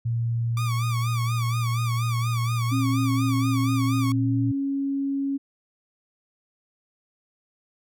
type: tone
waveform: sine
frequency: 116.54 Hz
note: A#2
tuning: in tune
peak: -22 dBFS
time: 0.05-4.52 s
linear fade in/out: 10 ms
type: tone with vibrato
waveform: sawtooth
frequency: 1164 Hz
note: D6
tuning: 16 cents flat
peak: -27 dBFS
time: 0.57-4.12 s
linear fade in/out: 2 ms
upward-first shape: sine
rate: 4.2 Hz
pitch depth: 110 cents each way
type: tone with pitch glide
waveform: sine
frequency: 268.8 to 276.2 Hz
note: C4 to C#4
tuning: +47 to -6 cents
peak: -23 dBFS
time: 2.71-5.38 s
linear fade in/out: 20 ms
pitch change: +47 cents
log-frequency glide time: 4.11-4.47 s
effects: none